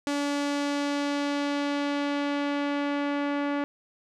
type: tone with low-pass filter sweep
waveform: sawtooth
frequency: 286.6 Hz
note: D4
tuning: 42 cents flat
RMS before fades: -28 dBFS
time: 0.07-3.64 s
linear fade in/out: 0 ms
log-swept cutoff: 7600 to 2100 Hz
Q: 0.93
effects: none